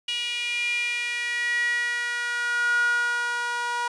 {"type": "tone with high-pass filter sweep", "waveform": "sawtooth", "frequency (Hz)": 480.1, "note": "B4", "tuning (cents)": -49, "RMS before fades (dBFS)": -26, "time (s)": [0.08, 3.88], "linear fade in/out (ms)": 5, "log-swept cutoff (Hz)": [2800, 1100], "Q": 9, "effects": ["resampled to 22050 Hz"]}